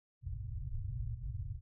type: low-pass noise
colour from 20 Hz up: white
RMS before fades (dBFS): -40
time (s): 0.21-1.61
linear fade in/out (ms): 50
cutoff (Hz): 130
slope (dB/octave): 96
effects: none